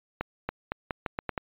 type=accelerating click train; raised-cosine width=0.5 ms; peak=-14 dBFS; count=8; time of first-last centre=0.21-1.378 s; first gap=280 ms; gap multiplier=0.82; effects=resampled to 8000 Hz